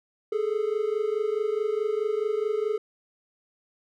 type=tone pair together; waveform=triangle; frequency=415.3 / 440 Hz; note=G#4 / A4; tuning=0 / 0 cents; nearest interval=minor second; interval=100 cents; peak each=-25 dBFS; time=0.32-2.78 s; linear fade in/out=5 ms; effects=none